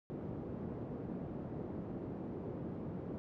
pink band-pass noise, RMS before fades -43 dBFS, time 0.1-3.18 s, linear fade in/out 0 ms, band 140 to 400 Hz, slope 12 dB/octave, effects none

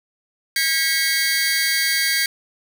sawtooth tone cluster, 1622 / 1945 / 2194 / 4644 Hz, G#6 / B6 / C#7 / D8, -41 / -27 / -18 / -20 cents, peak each -20 dBFS, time 0.56-2.26 s, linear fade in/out 2 ms, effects none

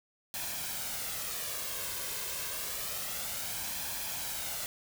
white noise with flanger, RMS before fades -37 dBFS, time 0.34-4.66 s, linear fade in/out 0 ms, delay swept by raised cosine 1.2 to 1.93 ms, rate 0.28 Hz, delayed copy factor +0.5, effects none

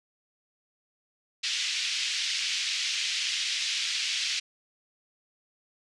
pink band-pass noise, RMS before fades -30 dBFS, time 1.43-4.4 s, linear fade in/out 10 ms, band 2400 to 5900 Hz, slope 24 dB/octave, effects resampled to 24000 Hz

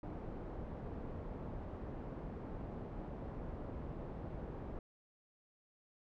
pink low-pass noise, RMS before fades -45 dBFS, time 0.03-4.79 s, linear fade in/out 2 ms, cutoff 690 Hz, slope 12 dB/octave, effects none

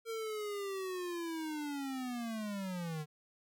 square linear sweep, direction down, 459 to 148.3 Hz, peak -38 dBFS, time 0.05-3.06 s, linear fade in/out 50 ms, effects none

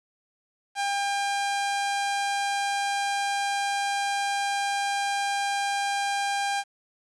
sawtooth tone, 801 Hz, G5, 37 cents sharp, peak -21 dBFS, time 0.75-6.64 s, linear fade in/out 50 ms, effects resampled to 22050 Hz + 9-bit

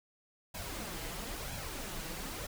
pink noise with flanger, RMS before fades -41 dBFS, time 0.54-2.47 s, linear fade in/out 10 ms, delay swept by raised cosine 1.2 to 6.2 ms, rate 1 Hz, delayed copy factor +0.6, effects none

